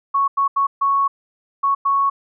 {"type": "tone bursts at uneven times", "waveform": "sine", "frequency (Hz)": 1108, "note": "C#6", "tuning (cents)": -1, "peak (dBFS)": -14, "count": 6, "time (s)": [[0.14, 0.28], [0.37, 0.48], [0.56, 0.67], [0.81, 1.08], [1.63, 1.75], [1.85, 2.1]], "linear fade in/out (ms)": 10, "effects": []}